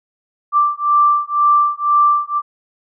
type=beating tone pair; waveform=sine; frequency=1174.7 / 1176.7 Hz; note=D6 / D6; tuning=0 / +3 cents; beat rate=2 Hz; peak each=-14 / -14 dBFS; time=0.52-2.42 s; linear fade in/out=50 ms; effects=none